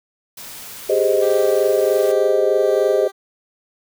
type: noise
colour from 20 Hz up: white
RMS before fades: -35 dBFS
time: 0.37-2.12 s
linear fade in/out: 5 ms
type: chord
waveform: sine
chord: Ab major seventh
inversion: third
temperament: equal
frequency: 392 / 415.3 / 523.3 / 622.3 Hz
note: G4 / Ab4 / C5 / Eb5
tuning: 0 / 0 / 0 / 0 cents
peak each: -19 dBFS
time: 0.89-3.08 s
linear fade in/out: 10 ms
type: tone with tremolo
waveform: 15% pulse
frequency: 392 Hz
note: G4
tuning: in tune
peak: -23 dBFS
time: 1.21-3.12 s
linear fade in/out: 20 ms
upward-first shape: sine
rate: 1.4 Hz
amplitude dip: 45%
effects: none